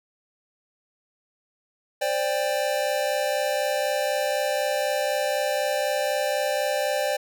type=chord; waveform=square; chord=C suspended second; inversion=none; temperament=equal with one note detuned; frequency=523.3 / 587.3 / 794.9 Hz; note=C5 / D5 / G5; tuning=0 / 0 / +24 cents; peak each=-29 / -26 / -30 dBFS; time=2.01-7.17 s; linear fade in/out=10 ms; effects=none